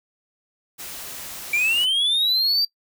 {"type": "noise", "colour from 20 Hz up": "white", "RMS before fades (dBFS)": -35, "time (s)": [0.78, 1.86], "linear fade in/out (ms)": 20}
{"type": "linear sweep", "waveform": "triangle", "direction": "up", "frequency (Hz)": [2317, 4699], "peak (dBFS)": -16, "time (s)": [1.53, 2.65], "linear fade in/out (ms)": 5}
{"effects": ["noise-tail reverb RT60 0.1 s tail -22 dB re dry"]}